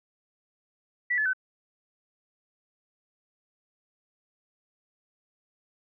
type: tone with pitch steps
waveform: sine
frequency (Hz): 1958 / 1724.3 / 1518.6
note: B6 / A6 / F#6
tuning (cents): -15 / -35 / +45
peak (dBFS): -23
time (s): 1.1-1.334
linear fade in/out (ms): 10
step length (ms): 78
effects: none